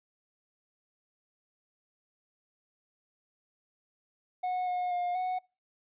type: tone with pitch steps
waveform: triangle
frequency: 731 / 722 / 711 / 737 Hz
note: F#5 / F#5 / F5 / F#5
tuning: -21 / -43 / +31 / -7 cents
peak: -27 dBFS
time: 4.43-5.39 s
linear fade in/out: 10 ms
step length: 240 ms
effects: noise-tail reverb RT60 0.3 s tail -26 dB re dry + resampled to 8000 Hz